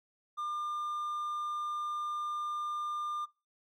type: tone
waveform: triangle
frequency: 1200 Hz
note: D6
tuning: 37 cents sharp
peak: -32 dBFS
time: 0.37-3.26 s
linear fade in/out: 20 ms
effects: noise-tail reverb RT60 0.3 s tail -22 dB re dry + Opus 48 kbps